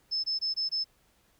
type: tone bursts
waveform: sine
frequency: 5240 Hz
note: E8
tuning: 11 cents flat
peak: -27 dBFS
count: 5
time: 0.11-0.844 s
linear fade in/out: 20 ms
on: 130 ms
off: 21 ms
effects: pink hiss -67 dBFS RMS until 1.39 s